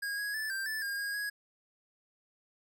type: tone with pitch steps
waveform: square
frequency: 1635 / 1661 / 1748 / 1577 / 1750 / 1617 / 1634 / 1662 Hz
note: G#6 / G#6 / A6 / G6 / A6 / G#6 / G#6 / G#6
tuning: -28 / 0 / -12 / +10 / -10 / -47 / -29 / +1 cents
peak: -34 dBFS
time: 0.02-1.3 s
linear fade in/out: 10 ms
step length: 160 ms
effects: none